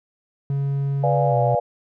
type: tone with pitch glide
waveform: triangle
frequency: 139.2 to 127.65 Hz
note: C#3 to C3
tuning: +8 to -42 cents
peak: -18 dBFS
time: 0.5-1.55 s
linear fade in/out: 2 ms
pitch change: -150 cents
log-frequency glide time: 1.28-1.36 s
type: chord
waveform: sine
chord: B diminished seventh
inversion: none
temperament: equal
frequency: 493.9 / 587.3 / 698.5 / 830.6 Hz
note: B4 / D5 / F5 / Ab5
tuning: 0 / 0 / 0 / 0 cents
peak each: -24 / -22 / -22 / -26 dBFS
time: 1.03-1.6 s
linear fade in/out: 10 ms
effects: none